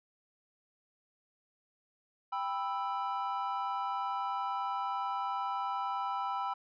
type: chord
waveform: triangle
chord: E minor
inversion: first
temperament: just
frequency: 791.1 / 988.9 / 1318.5 Hz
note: G5 / B5 / E6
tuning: +16 / +2 / 0 cents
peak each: -35 / -34 / -36 dBFS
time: 2.32-6.54 s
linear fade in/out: 10 ms
effects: resampled to 11025 Hz